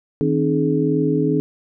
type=tone cluster; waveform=sine; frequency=156.7 / 263.1 / 305.4 / 423.7 Hz; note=D#3 / C4 / D#4 / G#4; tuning=+13 / +10 / -32 / +35 cents; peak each=-21 dBFS; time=0.21-1.4 s; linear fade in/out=0 ms; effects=none